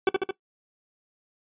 40% pulse tone with echo, 380 Hz, F#4, 46 cents sharp, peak -16 dBFS, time 0.07-0.09 s, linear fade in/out 2 ms, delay 73 ms, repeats 3, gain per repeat -3 dB, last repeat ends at 0.309 s, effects noise-tail reverb RT60 0.1 s tail -18 dB re dry + resampled to 8000 Hz

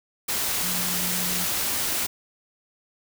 sine tone in noise, 179.6 Hz, F3, 49 cents sharp, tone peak -33 dBFS, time 0.63-1.45 s, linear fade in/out 10 ms, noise white, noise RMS -26 dBFS, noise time 0.28-2.07 s, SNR -10 dB, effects none

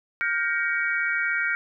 sine chord, G half-diminished seventh, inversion third, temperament just, 1411.2 / 1568 / 1881.6 / 2258 Hz, F6 / G6 / Bb6 / Db7, +18 / 0 / +16 / +31 cents, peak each -27 / -28 / -29 / -28 dBFS, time 0.21-1.55 s, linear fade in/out 0 ms, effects none

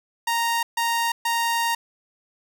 sawtooth tone bursts at uneven times, 930 Hz, A#5, 4 cents flat, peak -17 dBFS, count 3, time 0.27-0.63 / 0.77-1.12 / 1.25-1.75 s, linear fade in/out 5 ms, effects none

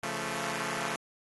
5% pulse chord, Db augmented, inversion none, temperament equal with one note detuned, 138.59 / 172.61 / 220 Hz, Db3 / F3 / A3, 0 / -20 / 0 cents, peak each -27 / -26 / -24 dBFS, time 0.03-0.96 s, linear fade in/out 2 ms, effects AAC 32 kbps

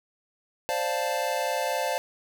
square chord, D minor seventh, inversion third, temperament equal, 523.3 / 587.3 / 698.5 / 880 Hz, C5 / D5 / F5 / A5, 0 / 0 / 0 / 0 cents, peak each -32 dBFS, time 0.69-1.98 s, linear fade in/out 0 ms, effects none

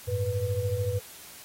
sine tone cluster, 94.8 / 108.3 / 491.9 Hz, F#2 / A2 / B4, +43 / -27 / -7 cents, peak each -30 dBFS, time 0.07-1 s, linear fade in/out 20 ms, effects white hiss -47 dBFS RMS until 1.44 s + AAC 48 kbps

